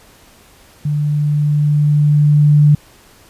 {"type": "tone with level ramp", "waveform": "sine", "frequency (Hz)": 148, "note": "D3", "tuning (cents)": 14, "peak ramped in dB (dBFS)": [-14, -5], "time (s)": [0.85, 2.75], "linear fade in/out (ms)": 5, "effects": ["pink hiss -46 dBFS RMS until 3.29 s", "resampled to 32000 Hz"]}